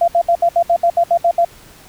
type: tone bursts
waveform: sine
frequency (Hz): 685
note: F5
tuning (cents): -34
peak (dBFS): -9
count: 11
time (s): 0.01-1.449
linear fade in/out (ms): 5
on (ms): 69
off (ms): 68
effects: pink hiss -43 dBFS RMS until 1.88 s